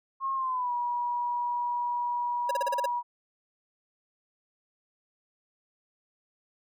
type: tone with pitch glide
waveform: sine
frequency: 1077 to 965.1 Hz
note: C6 to B5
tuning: +50 to -40 cents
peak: -27 dBFS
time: 0.2-3.03 s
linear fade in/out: 50 ms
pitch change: -190 cents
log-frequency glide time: 0.34-0.73 s
type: tone bursts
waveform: square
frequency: 554 Hz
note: C#5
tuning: 1 cent flat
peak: -28 dBFS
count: 7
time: 2.49-2.859 s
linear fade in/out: 5 ms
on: 21 ms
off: 37 ms
effects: none